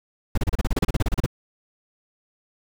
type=noise bursts; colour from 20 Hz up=brown; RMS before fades=-19 dBFS; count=16; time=0.35-1.262 s; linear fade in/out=5 ms; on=27 ms; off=32 ms; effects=none